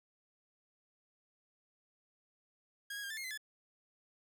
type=tone with pitch steps; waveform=sawtooth; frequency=1636 / 1654 / 1607 / 1763 / 2142 / 2043 / 1720 Hz; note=G#6 / G#6 / G6 / A6 / C7 / C7 / A6; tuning=-26 / -8 / +43 / +3 / +40 / -42 / -40 cents; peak=-37 dBFS; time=2.9-3.376 s; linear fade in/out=5 ms; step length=68 ms; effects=none